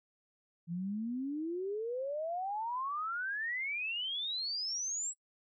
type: exponential sweep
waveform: sine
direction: up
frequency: 164.6 to 7860 Hz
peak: -34 dBFS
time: 0.67-5.14 s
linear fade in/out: 50 ms
effects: noise-tail reverb RT60 0.1 s tail -25 dB re dry